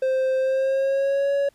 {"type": "tone with pitch glide", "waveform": "triangle", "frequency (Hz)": [523.3, 560.9], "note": ["C5", "C#5"], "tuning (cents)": [0, 20], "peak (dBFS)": -17, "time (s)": [0.02, 1.49], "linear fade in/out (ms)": 5, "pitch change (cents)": 120, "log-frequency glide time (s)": [0.38, 1.33], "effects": ["pink hiss -62 dBFS RMS until 1.54 s", "resampled to 32000 Hz"]}